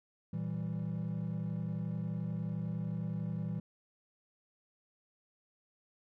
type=chord; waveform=triangle; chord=E diminished; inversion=second; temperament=equal; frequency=116.54 / 164.81 / 196 Hz; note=Bb2 / E3 / G3; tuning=0 / 0 / 0 cents; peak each=-37 / -34 / -38 dBFS; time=0.33-3.6 s; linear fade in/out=5 ms; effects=tanh soft clip ceiling -27 dBFS